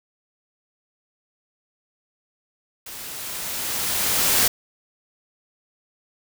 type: noise with level ramp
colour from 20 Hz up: white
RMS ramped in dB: -37 to -17 dBFS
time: 2.86-4.48 s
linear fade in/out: 5 ms
effects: none